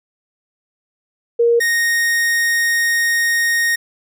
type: tone pair in turn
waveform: sine / 45% pulse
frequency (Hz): 469.6 / 1860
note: A#4 / A#6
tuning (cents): +13 / -4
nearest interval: 2 octaves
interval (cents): 2383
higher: second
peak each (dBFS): -10 / -14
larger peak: first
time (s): 1.39-1.6 / 1.6-3.76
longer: second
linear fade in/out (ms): 10
effects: none